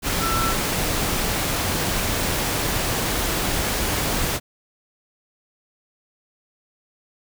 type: tone in noise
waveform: sine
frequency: 1337 Hz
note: E6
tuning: 24 cents sharp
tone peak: -23 dBFS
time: 0.19-0.55 s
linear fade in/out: 50 ms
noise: pink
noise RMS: -23 dBFS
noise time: 0.02-4.4 s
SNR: -3 dB
effects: none